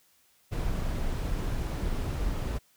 brown noise, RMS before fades -30 dBFS, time 0.51-2.59 s, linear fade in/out 20 ms, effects white hiss -65 dBFS RMS until 2.76 s

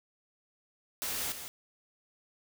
white noise with echo, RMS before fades -35 dBFS, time 1.02-1.32 s, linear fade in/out 0 ms, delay 160 ms, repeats 1, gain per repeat -8 dB, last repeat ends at 1.48 s, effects none

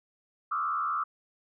sine tone with frequency modulation, 1250 Hz, D#6, 8 cents sharp, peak -27 dBFS, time 0.51-1.04 s, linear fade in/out 10 ms, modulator 77.3 Hz, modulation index 1.4, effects none

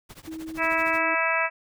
pink noise with tremolo, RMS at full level -42 dBFS, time 0.09-1.01 s, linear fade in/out 10 ms, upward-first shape triangle, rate 13 Hz, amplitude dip 100%
sine tone, 319.9 Hz, D#4, 48 cents sharp, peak -33 dBFS, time 0.27-1.15 s, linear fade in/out 10 ms
harmonic tone, 327.2 Hz, E4, 13 cents flat, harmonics 2 / 3 / 4 / 5 / 6 / 7 / 8, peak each -29 / -29 / -29 / -29 / -29 / -29 / -29 dBFS, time 0.57-1.5 s, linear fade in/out 50 ms
effects none

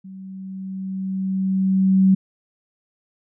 sine tone with level ramp, 190.5 Hz, G3, 49 cents flat, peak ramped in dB -35 to -10 dBFS, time 0.04-2.15 s, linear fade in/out 10 ms, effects none

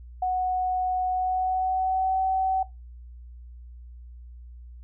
sine tone with pitch glide, 738 to 759.2 Hz, F#5 to F#5, -5 to +44 cents, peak -22 dBFS, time 0.22-2.63 s, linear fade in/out 5 ms, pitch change +49 cents, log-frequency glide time 1.11-2.19 s, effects noise-tail reverb RT60 0.2 s tail -17 dB re dry + added 60 Hz sine -41 dBFS peak until 4.83 s

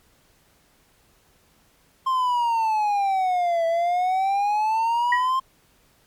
triangle exponential two-way sweep, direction down then up, 1059 to 659.3 to 1059 Hz, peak -17 dBFS, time 2.06-5.4 s, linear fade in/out 10 ms, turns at 3.66 s
sine tone with exponential decay, 1908 Hz, A#6, 40 cents sharp, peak -15 dBFS, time 5.12-5.3 s, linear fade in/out 5 ms, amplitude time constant 37 ms
effects pink hiss -60 dBFS RMS until 6.06 s + MP3 96 kbps

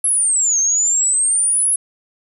sine exponential two-way sweep, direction down then up, 11180 to 6310 to 10730 Hz, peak -13 dBFS, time 0.04-1.76 s, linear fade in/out 5 ms, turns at 0.59 s, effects none

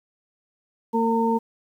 harmonic tone, 228.1 Hz, A#3, 37 cents flat, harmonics 1 / 2 / 4, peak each -22 / -24 / -23 dBFS, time 0.93-1.39 s, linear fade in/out 20 ms, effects 9-bit

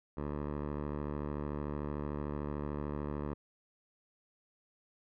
10% pulse tone with low-pass filter, 73.42 Hz, D2, in tune, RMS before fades -38 dBFS, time 0.17-3.34 s, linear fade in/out 5 ms, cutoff 1100 Hz, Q 1, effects none

